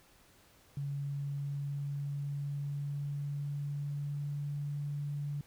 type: tone with pitch glide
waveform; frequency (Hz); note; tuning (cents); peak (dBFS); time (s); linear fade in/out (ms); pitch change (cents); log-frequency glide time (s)
sine; 141.1 to 144.65; C#3 to D3; +31 to -26; -34; 0.77-5.41; 2; +43; 0.88-4.71
effects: pink hiss -63 dBFS RMS until 5.46 s